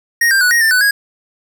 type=tone with pitch steps; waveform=square; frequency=1867 / 1584 / 1475 / 1874 / 1787 / 1498 / 1650 Hz; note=A#6 / G6 / F#6 / A#6 / A6 / F#6 / G#6; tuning=+2 / +18 / -6 / +9 / +26 / +21 / -12 cents; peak=-10 dBFS; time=0.21-0.91 s; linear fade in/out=5 ms; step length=100 ms; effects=none

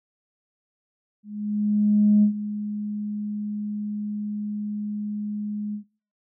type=tone with ADSR envelope; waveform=sine; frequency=208.8 Hz; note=G#3; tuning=10 cents sharp; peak=-12 dBFS; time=1.23-5.84 s; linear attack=1000 ms; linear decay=96 ms; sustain=-14 dB; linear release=100 ms; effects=noise-tail reverb RT60 0.4 s tail -20 dB re dry + tanh soft clip ceiling -8 dBFS

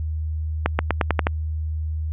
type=accelerating click train; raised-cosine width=0.5 ms; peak=-3 dBFS; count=7; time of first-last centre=0.66-1.269 s; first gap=130 ms; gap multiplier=0.9; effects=added 78 Hz sine -23 dBFS peak until 2.12 s + resampled to 8000 Hz

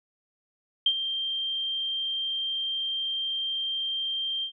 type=tone with ADSR envelope; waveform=sine; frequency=3168 Hz; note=G7; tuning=18 cents sharp; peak=-17 dBFS; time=0.86-4.52 s; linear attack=4 ms; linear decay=64 ms; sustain=-10 dB; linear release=88 ms; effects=none

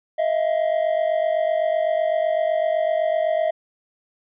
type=tone pair together; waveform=triangle; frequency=633 / 680.9 Hz; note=D#5 / F5; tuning=+30 / -44 cents; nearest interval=minor second; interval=126 cents; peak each=-18 / -21 dBFS; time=0.18-3.51 s; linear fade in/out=10 ms; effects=resampled to 8000 Hz

